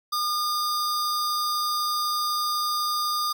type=tone pair together; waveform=square; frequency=1212 / 4848 Hz; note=D#6 / D#8; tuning=-46 / -46 cents; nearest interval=2 octaves; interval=2400 cents; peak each=-26 / -29 dBFS; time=0.12-3.33 s; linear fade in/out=10 ms; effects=none